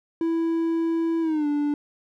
triangle tone with pitch glide, 330 to 292.3 Hz, E4 to D4, +2 to -8 cents, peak -19 dBFS, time 0.21-1.74 s, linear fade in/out 2 ms, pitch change -210 cents, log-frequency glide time 1.21-1.47 s, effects none

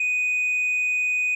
sine tone, 2489 Hz, D#7, in tune, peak -18 dBFS, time 0-1.35 s, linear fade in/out 5 ms, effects tanh soft clip ceiling -19 dBFS

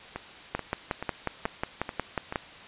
two click trains, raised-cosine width 0.5 ms, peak -18 / -12 dBFS, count 6 / 11, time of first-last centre 0.16-2.325 / 0.55-2.358 s, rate 2.31 / 5.53 Hz, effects white hiss -46 dBFS RMS until 2.67 s + resampled to 8000 Hz

